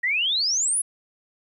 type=exponential sweep; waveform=sine; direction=up; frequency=1864.7 to 11000 Hz; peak=-20 dBFS; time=0.03-0.82 s; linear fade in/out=10 ms; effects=10-bit